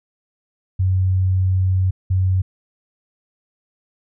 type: tone bursts at uneven times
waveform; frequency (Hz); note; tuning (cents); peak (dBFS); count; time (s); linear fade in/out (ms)
sine; 93.4; F#2; +17; -14; 2; 0.79-1.91 / 2.1-2.42; 10
effects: none